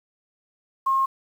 sine tone with quantisation, 1073 Hz, C6, 43 cents sharp, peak -18 dBFS, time 0.86-1.06 s, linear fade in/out 10 ms, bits 8, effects none

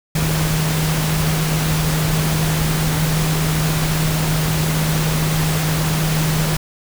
sine tone in noise, 156.8 Hz, D#3, 14 cents sharp, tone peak -17 dBFS, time 0.15-6.57 s, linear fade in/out 5 ms, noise pink, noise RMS -22 dBFS, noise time 0.15-6.57 s, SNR +2 dB, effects none

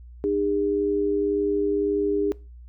sine tone pair together, 303.3 / 405.1 Hz, D#4 / G#4, -44 / -43 cents, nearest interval perfect fourth, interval 501 cents, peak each -26 / -22 dBFS, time 0.24-2.32 s, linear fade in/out 0 ms, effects noise-tail reverb RT60 0.3 s tail -22 dB re dry + added 60 Hz sine -41 dBFS peak until 2.68 s

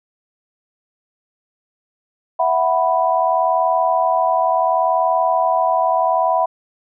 sine chord, E suspended second, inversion none, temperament equal, 659.3 / 740 / 987.8 Hz, E5 / F#5 / B5, 0 / 0 / 0 cents, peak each -18 dBFS, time 2.39-6.46 s, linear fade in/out 10 ms, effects none

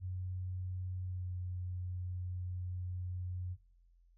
sine tone with pitch glide, 91.8 to 90.48 Hz, F#2 to F#2, -13 to -38 cents, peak -37 dBFS, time 0-3.57 s, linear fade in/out 50 ms, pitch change -25 cents, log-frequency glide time 1.05-1.3 s, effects noise-tail reverb RT60 0.8 s tail -22 dB re dry + added 43 Hz sine -63 dBFS peak until 4.17 s

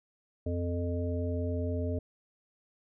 harmonic tone with a mistuned harmonic, 87.31 Hz, F2, in tune, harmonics 1 / 3 / 5 / 7, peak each -31 / -36 / -38 / -39 dBFS, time 0.46-1.99 s, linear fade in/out 5 ms, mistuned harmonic 3, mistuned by -30 cents, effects none

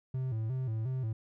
triangle tone with vibrato, 120 Hz, B2, 49 cents flat, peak -29 dBFS, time 0.14-1.13 s, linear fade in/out 5 ms, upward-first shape square, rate 2.8 Hz, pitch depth 140 cents each way, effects none

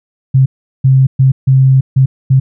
sine tone bursts at uneven times, 132.7 Hz, C3, 25 cents sharp, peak -4 dBFS, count 6, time 0.34-0.46 / 0.84-1.07 / 1.19-1.32 / 1.47-1.81 / 1.96-2.06 / 2.3-2.4 s, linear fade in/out 10 ms, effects none

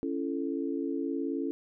sine chord, A major, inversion first, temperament equal with one note detuned, 277.2 / 336.2 / 440 Hz, C#4 / E4 / A4, 0 / +34 / 0 cents, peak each -32 / -34 / -37 dBFS, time 0.03-1.51 s, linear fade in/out 0 ms, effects none

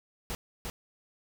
pink noise with echo, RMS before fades -35 dBFS, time 0.3-0.35 s, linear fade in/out 0 ms, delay 350 ms, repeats 1, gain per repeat -2 dB, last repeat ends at 0.7 s, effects none

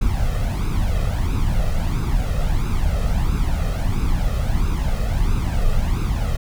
brown noise with flanger, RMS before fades -19 dBFS, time 0.01-6.37 s, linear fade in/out 10 ms, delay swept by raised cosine 0.79 to 1.6 ms, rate 1.5 Hz, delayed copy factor +0.7, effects none

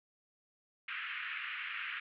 white band-pass noise, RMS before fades -41 dBFS, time 0.88-2 s, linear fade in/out 5 ms, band 1300 to 2800 Hz, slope 48 dB/octave, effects none

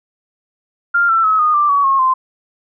sine tone with pitch steps, 1396.9 / 1339.2 / 1283.9 / 1230.9 / 1180.1 / 1131.4 / 1084.6 / 1039.9 Hz, F6 / E6 / E6 / D#6 / D6 / C#6 / C#6 / C6, 0 / +27 / -46 / -19 / +8 / +35 / -38 / -11 cents, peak -10 dBFS, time 0.94-2.14 s, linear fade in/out 10 ms, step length 150 ms, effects none

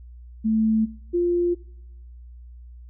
sine tone pair in turn, 220 / 349.2 Hz, A3 / F4, 0 / 0 cents, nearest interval minor sixth, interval 800 cents, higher second, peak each -18 dBFS, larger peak neither, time 0.44-0.86 / 1.13-1.55 s, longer neither, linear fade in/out 20 ms, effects noise-tail reverb RT60 0.8 s tail -22 dB re dry + added 60 Hz sine -40 dBFS peak until 2.89 s

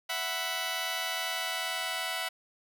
10% pulse chord, E suspended second, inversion none, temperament just, 659.3 / 741.7 / 988.9 Hz, E5 / F#5 / B5, 0 / +4 / +2 cents, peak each -28 / -27 / -30 dBFS, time 0.09-2.29 s, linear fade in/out 10 ms, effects none

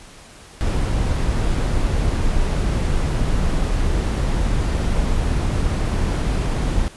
brown noise, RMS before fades -19 dBFS, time 0.61-6.88 s, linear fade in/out 0 ms, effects pink hiss -43 dBFS RMS until 6.96 s + resampled to 24000 Hz

